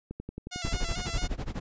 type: click train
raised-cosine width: 3 ms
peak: -24 dBFS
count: 9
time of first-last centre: 0.11-0.831 s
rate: 11.1 Hz
type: tone with vibrato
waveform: 5% pulse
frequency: 697 Hz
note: F5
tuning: 4 cents flat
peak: -23 dBFS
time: 0.51-1.28 s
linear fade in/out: 20 ms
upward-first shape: square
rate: 4.5 Hz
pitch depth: 59 cents each way
type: noise with tremolo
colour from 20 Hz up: brown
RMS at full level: -28 dBFS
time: 0.64-1.6 s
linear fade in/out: 10 ms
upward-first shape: sine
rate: 12 Hz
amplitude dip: 95%
effects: resampled to 16000 Hz